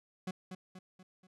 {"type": "tone with echo", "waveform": "40% pulse", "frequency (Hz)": 185, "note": "F#3", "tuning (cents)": 0, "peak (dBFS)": -35, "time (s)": [0.27, 0.31], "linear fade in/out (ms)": 5, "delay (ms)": 240, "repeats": 4, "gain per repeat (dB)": -6, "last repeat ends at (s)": 1.27, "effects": ["low-pass 9000 Hz 12 dB/octave"]}